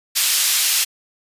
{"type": "high-pass noise", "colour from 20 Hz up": "pink", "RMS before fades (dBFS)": -17, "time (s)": [0.15, 0.85], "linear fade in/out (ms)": 20, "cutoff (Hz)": 3200, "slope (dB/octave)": 12, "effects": ["resampled to 32000 Hz"]}